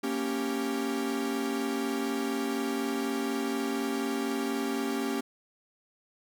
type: chord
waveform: 45% pulse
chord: G diminished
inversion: first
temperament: equal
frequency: 233.1 / 277.2 / 392 Hz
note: Bb3 / Db4 / G4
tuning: 0 / 0 / 0 cents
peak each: -34 / -32 / -34 dBFS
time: 0.03-5.21 s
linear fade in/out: 10 ms
effects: none